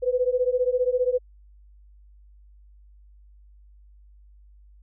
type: beating tone pair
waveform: sine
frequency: 493.2 / 508.2 Hz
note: B4 / B4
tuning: -2 / +49 cents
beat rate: 15 Hz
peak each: -23 dBFS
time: 0.02-1.19 s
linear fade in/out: 20 ms
effects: added 50 Hz sine -49 dBFS peak until 4.82 s